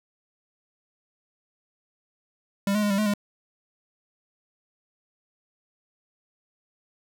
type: tone with pitch steps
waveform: square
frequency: 198.9 / 210.7 / 206.3 / 196.9 / 213.2 / 204.6 Hz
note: G3 / G#3 / G#3 / G3 / G#3 / G#3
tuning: +25 / +25 / -11 / +8 / +46 / -26 cents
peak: -22 dBFS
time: 2.67-3.138 s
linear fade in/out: 2 ms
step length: 78 ms
effects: none